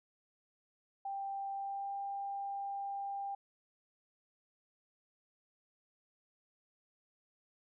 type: tone with pitch glide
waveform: sine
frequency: 788 to 795.3 Hz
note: G5 to G5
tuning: +9 to +25 cents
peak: -37 dBFS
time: 1.05-3.35 s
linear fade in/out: 5 ms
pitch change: +16 cents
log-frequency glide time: 1.52-1.94 s
effects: none